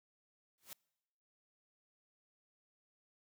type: noise with exponential growth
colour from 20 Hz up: white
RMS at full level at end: -45 dBFS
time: 0.58-0.73 s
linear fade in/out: 0 ms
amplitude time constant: 31 ms
effects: noise-tail reverb RT60 1.0 s tail -26 dB re dry